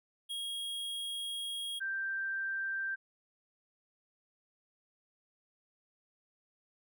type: tone pair in turn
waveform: square / sine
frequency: 3279 / 1571.8 Hz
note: G#7 / G6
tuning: -23 / +4 cents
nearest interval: octave + minor second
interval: 1273 cents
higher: first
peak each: -37 / -33 dBFS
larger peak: second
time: 0.29-1.8 / 1.8-2.96 s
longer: first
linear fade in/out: 20 ms
effects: none